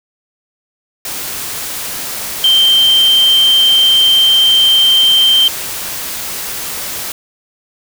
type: tone in noise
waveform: sine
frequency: 3136 Hz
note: G7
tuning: in tune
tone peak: -6 dBFS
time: 2.44-5.48 s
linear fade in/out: 2 ms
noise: white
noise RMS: -22 dBFS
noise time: 1.05-7.12 s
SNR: +13 dB
effects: none